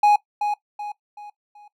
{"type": "tone with echo", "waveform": "triangle", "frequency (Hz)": 830.6, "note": "G#5", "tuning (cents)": 0, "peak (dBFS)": -10, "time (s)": [0.03, 0.16], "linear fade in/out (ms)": 5, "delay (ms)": 380, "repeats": 4, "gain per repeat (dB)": -8, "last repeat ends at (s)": 1.68, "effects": ["noise-tail reverb RT60 0.1 s tail -18 dB re dry"]}